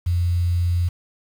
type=tone with quantisation; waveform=sine; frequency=87.31 Hz; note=F2; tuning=in tune; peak=-17 dBFS; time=0.06-0.89 s; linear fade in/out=10 ms; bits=7; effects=none